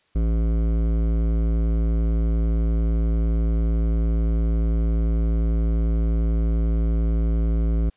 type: tone with hard clipping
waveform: triangle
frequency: 55.7 Hz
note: A1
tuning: 22 cents sharp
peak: -20 dBFS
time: 0.15-7.9 s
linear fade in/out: 10 ms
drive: 18 dB
effects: white hiss -64 dBFS RMS until 7.96 s + resampled to 8000 Hz